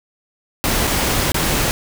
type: noise with dropouts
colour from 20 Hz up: pink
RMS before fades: -18 dBFS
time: 0.64-1.71 s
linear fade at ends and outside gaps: 0 ms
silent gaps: 0.871-0.875 / 1.319-1.344 s
effects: none